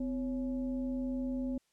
sine tone with frequency modulation, 255.6 Hz, C4, 40 cents flat, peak -32 dBFS, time 0-1.58 s, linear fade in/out 5 ms, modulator 297 Hz, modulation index 0.53, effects white hiss -75 dBFS RMS until 1.72 s + low-pass 9000 Hz 12 dB/octave

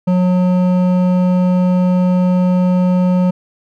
triangle tone with hard clipping, 181.5 Hz, F#3, 33 cents flat, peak -12 dBFS, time 0.07-3.31 s, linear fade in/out 10 ms, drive 14 dB, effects none

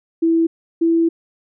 sine tone pair in turn, 329.6 / 331.7 Hz, E4 / E4, 0 / +11 cents, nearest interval unison, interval 11 cents, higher second, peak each -12 dBFS, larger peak neither, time 0.22-0.47 / 0.81-1.09 s, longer second, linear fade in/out 10 ms, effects none

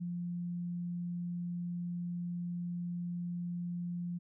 sine tone, 174.61 Hz, F3, in tune, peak -35 dBFS, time 0-4.19 s, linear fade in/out 20 ms, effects none

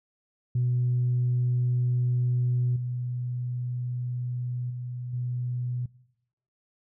sine tone with level steps, 123.47 Hz, B2, in tune, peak -21 / -28 / -32 / -27 dBFS, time 0.55-5.86 s, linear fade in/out 5 ms, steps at 2.76 / 4.7 / 5.13 s, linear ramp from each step 5 ms, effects noise-tail reverb RT60 0.8 s tail -21 dB re dry + tanh soft clip ceiling -18 dBFS

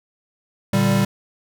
square chord, G minor, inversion first, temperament equal, 116.54 / 146.83 / 196 Hz, Bb2 / D3 / G3, 0 / 0 / 0 cents, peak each -22 / -23 / -18 dBFS, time 0.73-1.05 s, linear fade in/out 5 ms, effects none

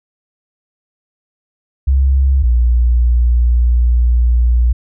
sine tone pair in turn, 67.1 / 59.78 Hz, C2 / A#1, +44 / +44 cents, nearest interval major second, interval 200 cents, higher first, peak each -8 dBFS, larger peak neither, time 1.87-2.43 / 2.43-4.73 s, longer second, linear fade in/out 10 ms, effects none

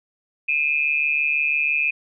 sine tone pair together, 2433 / 2579 Hz, D#7 / E7, -39 / -39 cents, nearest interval minor second, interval 100 cents, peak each -21 dBFS, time 0.48-1.91 s, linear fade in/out 10 ms, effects none

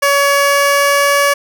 15% pulse tone with pitch glide, 564 to 567.6 Hz, C#5 to C#5, +30 to +41 cents, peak -3 dBFS, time 0.02-1.34 s, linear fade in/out 10 ms, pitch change +11 cents, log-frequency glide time 0.32-1.2 s, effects none

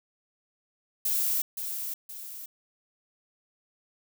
violet noise with echo, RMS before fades -27 dBFS, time 1.05-1.42 s, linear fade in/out 5 ms, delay 520 ms, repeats 2, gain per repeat -7 dB, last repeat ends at 2.46 s, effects none

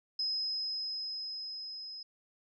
sine tone with level ramp, 5090 Hz, D#8, 39 cents sharp, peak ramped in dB -30 to -42 dBFS, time 0.19-2.03 s, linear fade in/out 5 ms, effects none

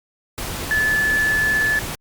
sine tone in noise, 1733 Hz, A6, 27 cents flat, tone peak -16 dBFS, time 0.71-1.79 s, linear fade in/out 0 ms, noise pink, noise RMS -28 dBFS, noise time 0.38-1.95 s, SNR +9 dB, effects Opus 48 kbps

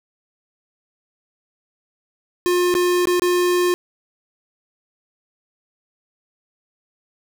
square tone with dropouts, 356.1 Hz, F4, 34 cents sharp, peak -16 dBFS, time 2.46-3.74 s, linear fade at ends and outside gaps 0 ms, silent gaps 2.741-2.751 / 3.055-3.072 / 3.196-3.22 s, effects none

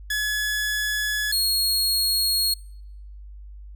sawtooth tone pair in turn, 1700 / 4301 Hz, G#6 / C8, +40 / +47 cents, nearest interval octave + major third, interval 1607 cents, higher second, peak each -19 / -17 dBFS, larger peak second, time 0.1-1.32 / 1.32-2.54 s, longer neither, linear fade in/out 5 ms, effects noise-tail reverb RT60 0.8 s tail -26 dB re dry + added 50 Hz sine -38 dBFS peak until 3.75 s

